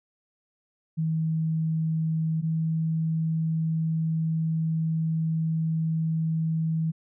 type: tone pair in turn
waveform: sine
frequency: 160 / 160.93 Hz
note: D#3 / E3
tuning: +49 / -41 cents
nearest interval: unison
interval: 10 cents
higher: second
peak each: -23 dBFS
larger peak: neither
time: 0.97-2.42 / 2.42-6.92 s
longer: second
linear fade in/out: 20 ms
effects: none